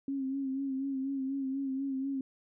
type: tone with vibrato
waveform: sine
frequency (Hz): 270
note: C#4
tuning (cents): -45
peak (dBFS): -31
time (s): 0.08-2.21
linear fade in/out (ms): 2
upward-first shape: sine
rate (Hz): 4.1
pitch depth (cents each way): 43
effects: none